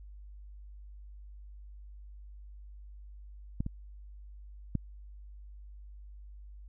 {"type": "clicks", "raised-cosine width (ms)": 5, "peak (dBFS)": [-19, -23, -17], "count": 3, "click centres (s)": [3.605, 3.664, 4.753], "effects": ["added 50 Hz sine -46 dBFS peak until 6.68 s"]}